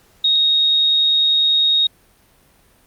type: tone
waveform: sine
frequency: 3750 Hz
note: A#7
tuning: 10 cents sharp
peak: -12 dBFS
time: 0.24-1.87 s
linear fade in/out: 5 ms
effects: pink hiss -54 dBFS RMS until 2.86 s + Opus 48 kbps